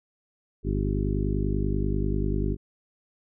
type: harmonic tone with a mistuned harmonic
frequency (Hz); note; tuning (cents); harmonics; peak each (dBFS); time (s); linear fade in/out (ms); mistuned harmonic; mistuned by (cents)
50.2; G1; +42; 1 / 2 / 3 / 4 / 5 / 6 / 7 / 8; -27 / -30 / -32 / -33 / -34 / -35 / -35 / -36; 0.63-2.57; 50; 7; +48
effects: none